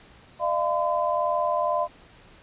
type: tone cluster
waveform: sine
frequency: 604 / 686 / 1018 Hz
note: D5 / F5 / C6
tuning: +48 / -31 / -48 cents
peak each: -26 dBFS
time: 0.39-1.88 s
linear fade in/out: 50 ms
effects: pink hiss -52 dBFS RMS until 2.42 s + resampled to 8000 Hz